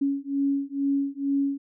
sine beating tone pair, 277.2 / 279.4 Hz, C#4 / C#4, 0 / +14 cents, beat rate 2.2 Hz, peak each -26 dBFS, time 0.01-1.58 s, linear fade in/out 10 ms, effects none

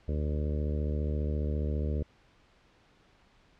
harmonic tone, 74.7 Hz, D2, 30 cents sharp, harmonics 1 / 2 / 3 / 4 / 5 / 6 / 7 / 8, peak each -29 / -37 / -39 / -43 / -43 / -42 / -45 / -48 dBFS, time 0.08-2.03 s, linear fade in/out 5 ms, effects pink hiss -63 dBFS RMS until 3.59 s + low-pass 4000 Hz 12 dB/octave

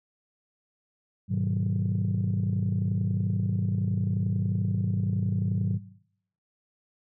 sine chord, G# minor seventh, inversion none, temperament just, 103.83 / 124.59 / 155.74 / 186.89 Hz, G#2 / B2 / D#3 / F#3, 0 / +16 / +2 / +18 cents, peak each -27 / -31 / -31 / -27 dBFS, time 1.28-5.8 s, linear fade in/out 50 ms, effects noise-tail reverb RT60 0.7 s tail -19 dB re dry + tanh soft clip ceiling -18 dBFS

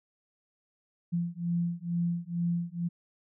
sine beating tone pair, 170.8 / 173 Hz, F3 / F3, -38 / -16 cents, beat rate 2.2 Hz, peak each -31 dBFS, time 1.12-2.89 s, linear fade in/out 20 ms, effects none

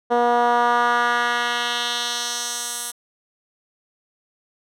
10% pulse tone with band-pass filter sweep, 240 Hz, B3, 49 cents flat, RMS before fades -21 dBFS, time 0.1-2.92 s, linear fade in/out 20 ms, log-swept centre 560 to 10000 Hz, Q 1.4, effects none

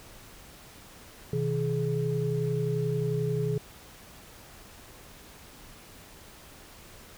sine tone cluster, 127.5 / 158.8 / 421.4 Hz, C3 / D#3 / G#4, -44 / +36 / +25 cents, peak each -30 dBFS, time 1.33-3.58 s, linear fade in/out 2 ms, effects pink hiss -50 dBFS RMS until 7.17 s

